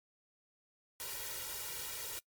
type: noise with comb filter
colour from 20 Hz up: white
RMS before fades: -42 dBFS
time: 1-2.19 s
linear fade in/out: 0 ms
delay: 2.1 ms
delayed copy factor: +0.8
effects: noise-tail reverb RT60 0.1 s tail -23 dB re dry + MP3 96 kbps